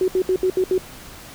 sine tone bursts at uneven times, 371.8 Hz, F#4, 8 cents sharp, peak -15 dBFS, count 6, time 0.01-0.08 / 0.15-0.22 / 0.29-0.36 / 0.43-0.5 / 0.57-0.64 / 0.71-0.78 s, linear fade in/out 2 ms, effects pink hiss -40 dBFS RMS until 1.34 s

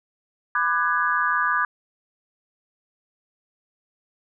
sine chord, G# half-diminished seventh, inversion first, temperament just, 996.7 / 1196.1 / 1495.1 / 1661.2 Hz, B5 / D6 / F#6 / G#6, +16 / +31 / +18 / 0 cents, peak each -27 / -23 / -26 / -24 dBFS, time 0.55-1.65 s, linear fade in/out 2 ms, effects none

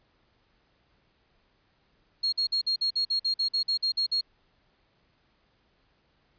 sine tone bursts, 4275 Hz, C8, 36 cents sharp, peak -23 dBFS, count 14, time 2.23-4.211 s, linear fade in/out 10 ms, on 96 ms, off 49 ms, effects pink hiss -68 dBFS RMS until 6.38 s + resampled to 11025 Hz

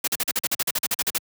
white noise bursts, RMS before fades -23 dBFS, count 15, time 0.04-1.182 s, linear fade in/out 5 ms, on 36 ms, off 43 ms, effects high-pass 100 Hz 12 dB/octave

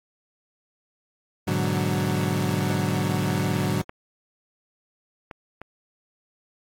30% pulse chord, G# half-diminished seventh, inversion none, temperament equal, 103.83 / 123.47 / 146.83 / 185 Hz, G#2 / B2 / D3 / F#3, 0 / 0 / 0 / 0 cents, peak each -25 / -30 / -24 / -24 dBFS, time 1.47-3.82 s, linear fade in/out 10 ms
clicks, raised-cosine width 0.5 ms, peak -22 dBFS, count 4, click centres 3.636 / 3.894 / 5.312 / 5.616 s
effects AAC 64 kbps

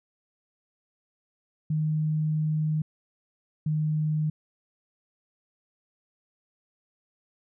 sine tone pair in turn, 154.6 / 153.83 Hz, D#3 / D#3, -11 / -19 cents, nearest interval unison, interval 8 cents, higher first, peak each -23 dBFS, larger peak neither, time 1.7-2.82 / 3.66-4.3 s, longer first, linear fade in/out 5 ms, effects none

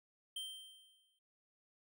square tone with exponential decay, 3136 Hz, G7, in tune, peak -40 dBFS, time 0.36-1.19 s, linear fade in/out 5 ms, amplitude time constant 180 ms, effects none

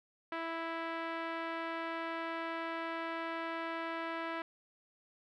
5% pulse tone with low-pass filter, 329.6 Hz, E4, in tune, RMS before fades -39 dBFS, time 0.32-4.42 s, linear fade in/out 2 ms, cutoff 1600 Hz, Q 0.82, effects none

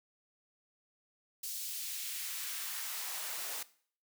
white noise with high-pass filter sweep, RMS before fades -40 dBFS, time 1.43-3.63 s, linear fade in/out 5 ms, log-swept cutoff 4800 to 440 Hz, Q 0.91, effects noise-tail reverb RT60 0.5 s tail -18 dB re dry

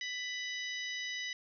harmonic tone with a mistuned harmonic, 993 Hz, B5, 9 cents sharp, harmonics 2 / 3 / 4 / 5 / 6, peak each -39 / -43 / -45 / -47 / -49 dBFS, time 0.01-1.33 s, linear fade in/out 2 ms, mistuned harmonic 4, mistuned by -60 cents, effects none

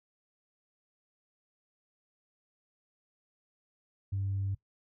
sine tone, 98 Hz, G2, in tune, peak -29 dBFS, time 4.12-4.55 s, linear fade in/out 10 ms, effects noise-tail reverb RT60 0.1 s tail -19 dB re dry + tanh soft clip ceiling -26 dBFS

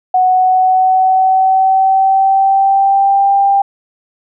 sine tone with pitch glide, 740 to 793.1 Hz, F#5 to G5, 0 to +20 cents, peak -7 dBFS, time 0.14-3.62 s, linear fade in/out 5 ms, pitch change +120 cents, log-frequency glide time 0.26-3.32 s, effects none

